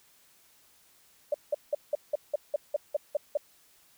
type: tone bursts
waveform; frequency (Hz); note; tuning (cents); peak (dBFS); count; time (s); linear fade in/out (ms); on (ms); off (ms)
sine; 587.3; D5; 0; -23; 11; 1.32-3.373; 5; 23; 180
effects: white hiss -62 dBFS RMS until 3.97 s